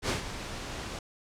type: noise with ADSR envelope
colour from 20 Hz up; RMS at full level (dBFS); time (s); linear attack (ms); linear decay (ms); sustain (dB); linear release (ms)
pink; -27; 0.02-0.99; 66; 130; -11; 3
effects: low-pass 7000 Hz 12 dB/octave